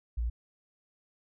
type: tone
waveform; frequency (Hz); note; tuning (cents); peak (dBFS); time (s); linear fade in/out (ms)
sine; 58.27; A#1; 0; -28; 0.17-0.3; 10
effects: none